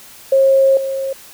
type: tone with level steps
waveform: sine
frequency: 539 Hz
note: C#5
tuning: 49 cents flat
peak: -8 / -18 dBFS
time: 0.32-1.13 s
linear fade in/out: 5 ms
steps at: 0.77 s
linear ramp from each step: 2 ms
effects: white hiss -40 dBFS RMS until 1.33 s